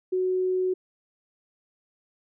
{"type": "tone", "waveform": "sine", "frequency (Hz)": 370, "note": "F#4", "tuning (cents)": 0, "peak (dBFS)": -22, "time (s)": [0.12, 0.74], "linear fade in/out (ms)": 10, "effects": []}